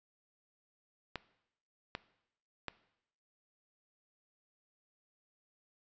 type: clicks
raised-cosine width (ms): 0.3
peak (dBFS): -21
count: 3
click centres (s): 1.157 / 1.951 / 2.683
effects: noise-tail reverb RT60 0.8 s tail -18 dB re dry + resampled to 16000 Hz